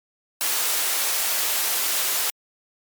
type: high-pass noise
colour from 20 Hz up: white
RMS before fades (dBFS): -23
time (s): 0.41-2.3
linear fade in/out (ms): 0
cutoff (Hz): 480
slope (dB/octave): 12
effects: MP3 96 kbps